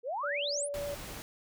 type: exponential sweep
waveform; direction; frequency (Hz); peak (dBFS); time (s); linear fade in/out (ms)
sine; up; 445.8 to 11000; -32; 0.03-0.69; 50
type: tone with vibrato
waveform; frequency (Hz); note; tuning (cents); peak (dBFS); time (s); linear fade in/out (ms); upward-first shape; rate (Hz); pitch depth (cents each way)
sine; 575; D5; -37; -34; 0.23-0.95; 10; square; 9.9; 10
type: noise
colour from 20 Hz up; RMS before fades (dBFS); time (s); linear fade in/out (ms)
pink; -43; 0.74-1.22; 0
effects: none